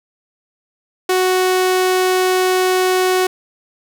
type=tone; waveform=sawtooth; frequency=370 Hz; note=F#4; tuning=in tune; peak=-9 dBFS; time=1.09-3.27 s; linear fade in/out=5 ms; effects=none